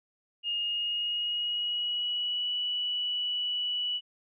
sine tone with pitch glide, 2845 to 2950 Hz, F7 to F#7, +31 to -6 cents, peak -28 dBFS, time 0.43-4.01 s, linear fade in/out 50 ms, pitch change +63 cents, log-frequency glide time 0.57-2.52 s, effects none

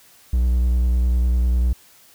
triangle tone with vibrato, 61 Hz, B1, 21 cents flat, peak -13 dBFS, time 0.33-1.73 s, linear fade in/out 5 ms, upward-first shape square, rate 10 Hz, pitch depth 24 cents each way, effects white hiss -51 dBFS RMS until 2.14 s

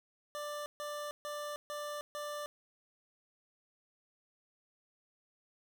25% pulse tone bursts, 590 Hz, D5, 8 cents sharp, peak -35 dBFS, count 5, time 0.35-2.46 s, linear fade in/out 0 ms, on 310 ms, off 140 ms, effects none

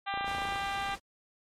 harmonic tone, 396.3 Hz, G4, 19 cents sharp, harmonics 2 / 3 / 4 / 5 / 6 / 7 / 8 / 9 / 10, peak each -34 / -38 / -40 / -42 / -44 / -45 / -46 / -47 / -48 dBFS, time 0.06-0.96 s, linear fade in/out 20 ms
click train, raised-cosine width 1 ms, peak -27 dBFS, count 13, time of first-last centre 0.14-0.558 s, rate 28.7 Hz
pink noise, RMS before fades -44 dBFS, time 0.24-1 s, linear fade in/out 50 ms
effects low-pass 9000 Hz 12 dB/octave + MP3 96 kbps

